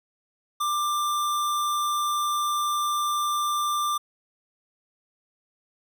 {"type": "tone", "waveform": "square", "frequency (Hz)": 1186, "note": "D6", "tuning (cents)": 17, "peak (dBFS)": -24, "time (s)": [0.6, 3.98], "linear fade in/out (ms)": 10, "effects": []}